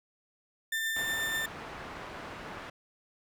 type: tone with tremolo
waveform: 35% pulse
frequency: 1789 Hz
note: A6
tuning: 28 cents sharp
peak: -27 dBFS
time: 0.72-1.46 s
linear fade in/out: 5 ms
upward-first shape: triangle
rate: 8.2 Hz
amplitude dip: 25%
type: low-pass noise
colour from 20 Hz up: white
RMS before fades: -43 dBFS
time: 0.96-2.7 s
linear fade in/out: 5 ms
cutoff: 1500 Hz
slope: 12 dB/octave
effects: none